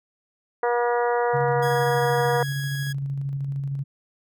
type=harmonic tone; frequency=240 Hz; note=B3; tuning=49 cents flat; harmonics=2 / 3 / 4 / 5 / 6 / 7 / 8; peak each=-22 / -26 / -27 / -33 / -33 / -36 / -36 dBFS; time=0.63-2.43 s; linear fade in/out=2 ms
type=tone with tremolo; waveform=sine; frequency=138.59 Hz; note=C#3; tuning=in tune; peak=-24 dBFS; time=1.33-3.84 s; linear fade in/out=20 ms; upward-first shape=square; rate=13 Hz; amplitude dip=25%
type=tone; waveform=sawtooth; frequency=1661.2 Hz; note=G#6; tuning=in tune; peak=-28 dBFS; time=1.62-2.93 s; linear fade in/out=10 ms
effects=none